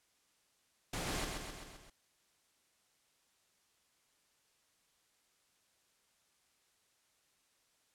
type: noise with echo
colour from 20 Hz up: pink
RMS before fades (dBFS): -39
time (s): 0.93-1.25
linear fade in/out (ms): 5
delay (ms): 130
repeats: 5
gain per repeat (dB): -4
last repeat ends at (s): 1.9
effects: white hiss -74 dBFS RMS until 7.94 s + low-pass 10000 Hz 12 dB/octave

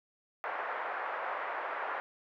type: band-pass noise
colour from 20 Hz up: pink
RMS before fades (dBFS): -37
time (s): 0.44-2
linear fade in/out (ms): 0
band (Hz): 590 to 1800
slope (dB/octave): 24
effects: none

